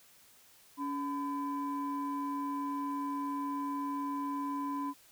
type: tone pair together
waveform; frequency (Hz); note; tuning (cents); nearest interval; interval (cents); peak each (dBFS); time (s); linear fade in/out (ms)
sine; 281.8 / 1009; C#4 / B5; +29 / +37; octave + minor seventh; 2208; -34 / -35; 0.77-4.94; 50
effects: tanh soft clip ceiling -28 dBFS + white hiss -61 dBFS RMS until 5.11 s